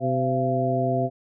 harmonic tone with a mistuned harmonic, 128.4 Hz, C3, 32 cents flat, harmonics 1 / 2 / 3 / 4 / 5, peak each -26 / -28 / -29 / -31 / -24 dBFS, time 0-1.1 s, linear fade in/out 50 ms, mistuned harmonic 5, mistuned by +95 cents, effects none

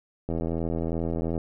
click train, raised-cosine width 2 ms, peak -16 dBFS, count 91, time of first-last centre 0.29-1.378 s, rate 82.7 Hz, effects none

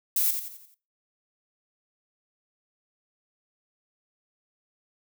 violet noise with echo, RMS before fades -24 dBFS, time 0.16-0.31 s, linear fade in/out 5 ms, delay 87 ms, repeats 5, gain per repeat -7 dB, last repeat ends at 0.745 s, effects noise-tail reverb RT60 0.3 s tail -19 dB re dry

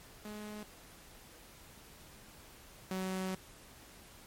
sawtooth tone pair in turn, 210.7 / 187.71 Hz, G#3 / F#3, +25 / +25 cents, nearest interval major second, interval 200 cents, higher first, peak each -39 / -31 dBFS, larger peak second, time 0.25-0.63 / 2.91-3.35 s, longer second, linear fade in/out 2 ms, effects pink hiss -56 dBFS RMS until 4.26 s + MP3 64 kbps

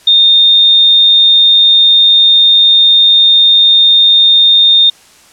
sine tone, 3651 Hz, A#7, 37 cents flat, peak -3 dBFS, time 0.07-4.9 s, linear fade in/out 5 ms, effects white hiss -42 dBFS RMS until 5.32 s + low-pass 9000 Hz 12 dB/octave

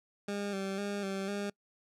20% pulse tone with vibrato, 198.3 Hz, G3, 20 cents sharp, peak -29 dBFS, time 0.28-1.5 s, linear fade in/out 5 ms, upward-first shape square, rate 2 Hz, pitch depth 37 cents each way, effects noise-tail reverb RT60 0.1 s tail -26 dB re dry + low-pass 9000 Hz 12 dB/octave

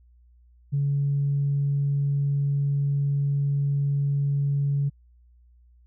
sine tone, 141.3 Hz, C#3, 34 cents sharp, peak -20 dBFS, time 0.72-4.9 s, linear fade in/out 20 ms, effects tanh soft clip ceiling -16 dBFS + added 60 Hz sine -53 dBFS peak until 5.86 s

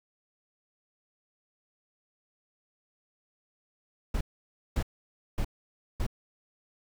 brown noise bursts, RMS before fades -28 dBFS, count 4, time 4.14-6.066 s, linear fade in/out 5 ms, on 69 ms, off 550 ms, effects none

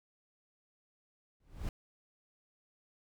brown noise with exponential growth, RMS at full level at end -32 dBFS, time 1.4-1.69 s, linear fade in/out 2 ms, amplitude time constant 61 ms, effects none

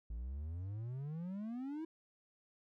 triangle exponential sweep, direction up, 53.7 to 329.6 Hz, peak -38 dBFS, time 0.1-1.85 s, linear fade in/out 5 ms, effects none

